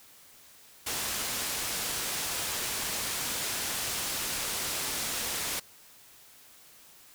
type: low-pass noise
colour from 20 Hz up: white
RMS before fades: -33 dBFS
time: 0.86-5.6 s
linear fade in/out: 10 ms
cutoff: 11000 Hz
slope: 12 dB/octave
effects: white hiss -55 dBFS RMS until 7.14 s